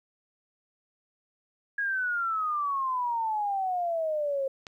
sine exponential sweep, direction down, 1661.2 to 532 Hz, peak -26 dBFS, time 1.78-4.48 s, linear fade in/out 5 ms
click, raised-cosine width 0.2 ms, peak -24 dBFS, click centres 4.668 s
effects 11-bit

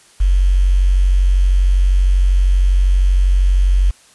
sine tone with quantisation, 46.33 Hz, F#1, 3 cents sharp, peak -9 dBFS, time 0.2-3.91 s, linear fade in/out 10 ms, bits 6, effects white hiss -48 dBFS RMS until 4.14 s + resampled to 24000 Hz

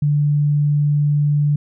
sine tone, 146.7 Hz, D3, 2 cents flat, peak -13 dBFS, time 0.02-1.56 s, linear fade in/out 5 ms, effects none

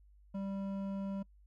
sine tone with hard clipping, 196 Hz, G3, in tune, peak -38 dBFS, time 0.34-1.23 s, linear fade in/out 10 ms, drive 10 dB, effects noise-tail reverb RT60 0.1 s tail -25 dB re dry + added 50 Hz sine -59 dBFS peak until 1.46 s

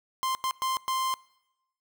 45% pulse tone bursts at uneven times, 1046.5 Hz, C6, in tune, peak -26 dBFS, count 4, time 0.23-0.35 / 0.44-0.51 / 0.62-0.77 / 0.88-1.14 s, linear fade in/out 0 ms, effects noise-tail reverb RT60 0.9 s tail -23 dB re dry

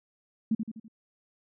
sine tone with echo, 221.5 Hz, A3, 12 cents sharp, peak -22 dBFS, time 0.51-0.55 s, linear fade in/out 5 ms, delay 83 ms, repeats 4, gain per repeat -6 dB, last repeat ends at 0.882 s, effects none

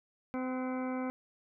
harmonic tone with a mistuned harmonic, 256.7 Hz, C4, 33 cents flat, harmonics 1 / 2 / 3 / 4 / 5 / 6 / 8 / 9, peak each -34 / -40 / -44 / -46 / -48 / -50 / -52 / -53 dBFS, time 0.34-1.1 s, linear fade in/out 0 ms, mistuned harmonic 6, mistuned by -38 cents, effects none

